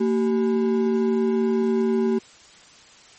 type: ring-modulated tone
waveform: triangle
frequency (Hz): 306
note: D#4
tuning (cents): -29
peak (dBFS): -13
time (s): 0-2.19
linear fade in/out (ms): 10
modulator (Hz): 78.1
effects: white hiss -49 dBFS RMS until 3.18 s + MP3 32 kbps